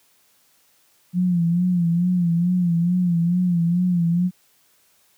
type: tone with vibrato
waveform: sine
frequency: 174.61 Hz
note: F3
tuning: in tune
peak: -16 dBFS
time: 1.13-4.31 s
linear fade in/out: 50 ms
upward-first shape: sine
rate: 2.3 Hz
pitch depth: 71 cents each way
effects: white hiss -60 dBFS RMS until 5.17 s + high-pass 80 Hz 12 dB/octave